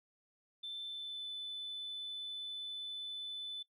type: tone with pitch glide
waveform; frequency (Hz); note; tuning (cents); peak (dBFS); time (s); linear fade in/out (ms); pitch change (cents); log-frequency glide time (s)
sine; 3540 to 3505; A7 to A7; +10 to -7; -39; 0.63-3.63; 10; -17; 0.85-1.28
effects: noise-tail reverb RT60 0.1 s tail -18 dB re dry + tanh soft clip ceiling -37 dBFS